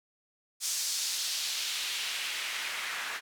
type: noise with band-pass filter sweep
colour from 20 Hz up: white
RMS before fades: -34 dBFS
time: 0.6-3.21 s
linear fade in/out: 50 ms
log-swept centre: 6400 to 1600 Hz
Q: 1.4
effects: none